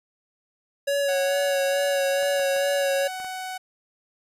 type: tone with vibrato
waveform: square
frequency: 558 Hz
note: C#5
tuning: 11 cents sharp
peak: -22 dBFS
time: 0.87-3.08 s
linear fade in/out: 10 ms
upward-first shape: sine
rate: 2.3 Hz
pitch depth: 25 cents each way
type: tone with pitch glide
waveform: sawtooth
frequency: 740 to 746.9 Hz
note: F#5 to F#5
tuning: 0 to +16 cents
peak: -27 dBFS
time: 1.08-3.58 s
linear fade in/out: 10 ms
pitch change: +16 cents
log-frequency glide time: 2.7-3.09 s
type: clicks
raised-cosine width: 0.5 ms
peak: -28 dBFS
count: 5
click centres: 2.228 / 2.396 / 2.564 / 3.201 / 3.246 s
effects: resampled to 32000 Hz